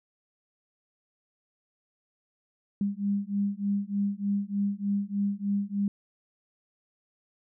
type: beating tone pair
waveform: sine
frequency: 199.5 / 202.8 Hz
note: G3 / G#3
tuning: +31 / -41 cents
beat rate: 3.3 Hz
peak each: -29 dBFS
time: 2.81-5.88 s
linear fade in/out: 2 ms
effects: none